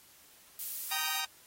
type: noise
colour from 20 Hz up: violet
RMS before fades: -37 dBFS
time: 0.59-1.2 s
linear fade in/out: 2 ms
type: chord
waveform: 10% pulse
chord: Eb major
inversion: first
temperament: just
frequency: 777.8 / 933.4 / 1244.5 Hz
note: G5 / Bb5 / Eb6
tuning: -14 / +2 / 0 cents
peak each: -30 dBFS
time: 0.91-1.25 s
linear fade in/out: 2 ms
effects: white hiss -59 dBFS RMS until 1.46 s + AAC 48 kbps